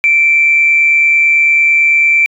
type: tone with amplitude modulation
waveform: sine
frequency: 2340 Hz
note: D7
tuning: 7 cents flat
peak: -4 dBFS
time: 0.04-2.26 s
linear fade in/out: 0 ms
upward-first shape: sine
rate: 149 Hz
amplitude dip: 35%
effects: tanh soft clip ceiling 0 dBFS